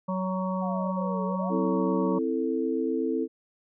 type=harmonic tone; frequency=186.7 Hz; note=F#3; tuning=16 cents sharp; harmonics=1 / 3 / 5 / 6; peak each=-28 / -33 / -35 / -36 dBFS; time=0.08-2.19 s; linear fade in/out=10 ms
type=exponential two-way sweep; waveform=sine; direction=down then up; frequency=759 to 422.9 to 759 Hz; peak=-35 dBFS; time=0.61-1.51 s; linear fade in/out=20 ms; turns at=1.25 s
type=chord; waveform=sine; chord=A minor; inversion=first; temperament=equal with one note detuned; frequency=261.6 / 329.6 / 443.3 Hz; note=C4 / E4 / A4; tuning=0 / 0 / +13 cents; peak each=-29 dBFS; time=1.49-3.28 s; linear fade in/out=50 ms
effects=none